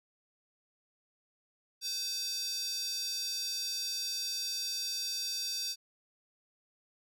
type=tone with high-pass filter; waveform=square; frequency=515 Hz; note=C5; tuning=28 cents flat; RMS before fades=-36 dBFS; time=1.81-5.76 s; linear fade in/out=50 ms; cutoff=4700 Hz; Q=4.8; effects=none